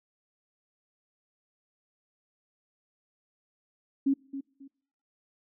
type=tone with echo; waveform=sine; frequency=274.1 Hz; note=C#4; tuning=19 cents flat; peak=-21 dBFS; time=4.06-4.14 s; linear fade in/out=10 ms; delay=270 ms; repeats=2; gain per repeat=-12 dB; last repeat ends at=4.68 s; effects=noise-tail reverb RT60 0.7 s tail -26 dB re dry